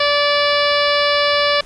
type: harmonic tone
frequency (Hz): 580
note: D5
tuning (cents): -22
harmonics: 1 / 2 / 3 / 4 / 5 / 6 / 7 / 8 / 9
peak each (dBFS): -17 / -20 / -22 / -23 / -24 / -25 / -25 / -26 / -27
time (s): 0-1.61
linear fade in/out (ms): 5
effects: pink hiss -42 dBFS RMS until 1.65 s + resampled to 22050 Hz

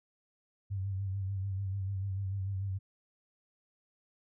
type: tone with vibrato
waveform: sine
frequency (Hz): 97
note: G2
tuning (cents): -18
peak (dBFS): -32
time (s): 0.7-2.79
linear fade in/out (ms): 20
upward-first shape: sine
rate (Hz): 6.8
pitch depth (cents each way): 49
effects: none

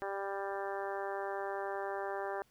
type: harmonic tone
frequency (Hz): 197.2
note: G3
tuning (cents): +11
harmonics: 2 / 3 / 4 / 5 / 6 / 7 / 8 / 9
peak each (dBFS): -40 / -42 / -41 / -46 / -47 / -51 / -47 / -50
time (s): 0.02-2.42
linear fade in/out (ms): 0
effects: pink hiss -70 dBFS RMS until 2.5 s

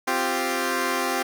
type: chord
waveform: 10% pulse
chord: C suspended fourth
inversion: none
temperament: equal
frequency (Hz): 261.6 / 349.2 / 392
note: C4 / F4 / G4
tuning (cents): 0 / 0 / 0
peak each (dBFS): -19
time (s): 0.07-1.23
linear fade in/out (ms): 10
effects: none

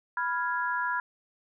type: chord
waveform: sine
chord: F diminished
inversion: second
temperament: equal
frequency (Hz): 987.8 / 1396.9 / 1661.2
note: Cb6 / F6 / Ab6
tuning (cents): 0 / 0 / 0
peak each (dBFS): -30 / -32 / -32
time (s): 0.17-1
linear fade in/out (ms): 2
effects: none

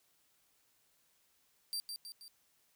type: tone with echo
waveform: sawtooth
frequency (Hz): 4699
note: D8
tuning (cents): 0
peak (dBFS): -33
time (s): 1.73-1.8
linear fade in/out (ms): 0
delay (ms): 160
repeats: 3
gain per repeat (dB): -5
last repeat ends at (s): 2.28
effects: white hiss -73 dBFS RMS until 2.75 s

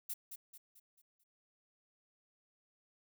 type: noise with echo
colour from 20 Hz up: violet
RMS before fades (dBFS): -40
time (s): 0.09-0.14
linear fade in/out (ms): 10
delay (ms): 220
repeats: 5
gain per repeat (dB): -7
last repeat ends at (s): 1.24
effects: none

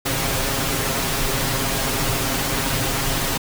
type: noise with comb filter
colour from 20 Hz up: pink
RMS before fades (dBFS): -22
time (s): 0.05-3.38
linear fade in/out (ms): 10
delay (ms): 7.4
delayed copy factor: +0.75
effects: none

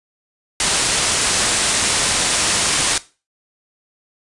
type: low-pass noise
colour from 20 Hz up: white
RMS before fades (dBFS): -18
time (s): 0.6-2.98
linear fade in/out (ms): 2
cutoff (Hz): 10000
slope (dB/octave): 96
effects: noise-tail reverb RT60 0.3 s tail -17 dB re dry + resampled to 24000 Hz

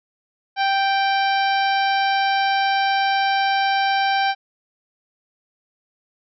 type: harmonic tone with a mistuned harmonic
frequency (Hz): 784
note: G5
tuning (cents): 0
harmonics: 1 / 2 / 3 / 4 / 5 / 6 / 7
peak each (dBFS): -18 / -24 / -28 / -30 / -32 / -34 / -35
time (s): 0.56-4.35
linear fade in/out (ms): 50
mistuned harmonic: 4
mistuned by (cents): -15
effects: none

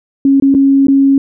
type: tone with dropouts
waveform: sine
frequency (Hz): 274.1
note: C#4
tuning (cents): -19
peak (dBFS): -5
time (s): 0.25-1.18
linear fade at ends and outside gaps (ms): 2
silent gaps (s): 0.4-0.423 / 0.542-0.548 / 0.87-0.883
effects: none

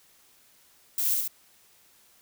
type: noise with echo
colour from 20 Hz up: violet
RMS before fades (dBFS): -27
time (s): 0.98-1.14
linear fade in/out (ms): 2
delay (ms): 69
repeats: 2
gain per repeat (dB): -2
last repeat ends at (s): 1.278
effects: white hiss -60 dBFS RMS until 2.21 s

